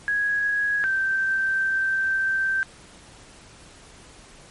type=tone pair in turn; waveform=sine; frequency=1660 / 1561 Hz; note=G#6 / G6; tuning=-1 / -8 cents; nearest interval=minor second; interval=107 cents; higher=first; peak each=-20 dBFS; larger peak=neither; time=0.08-0.84 / 0.84-2.63 s; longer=second; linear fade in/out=0 ms; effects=pink hiss -48 dBFS RMS until 4.5 s + MP3 48 kbps